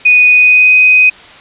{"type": "tone with pitch glide", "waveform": "sine", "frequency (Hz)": [2481, 2505], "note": ["D#7", "D#7"], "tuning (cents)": [-6, 11], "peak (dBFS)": -3, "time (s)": [0.05, 1.1], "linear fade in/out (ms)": 10, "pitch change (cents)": 17, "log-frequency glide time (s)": [0.28, 0.74], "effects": ["white hiss -35 dBFS RMS until 1.4 s", "resampled to 8000 Hz"]}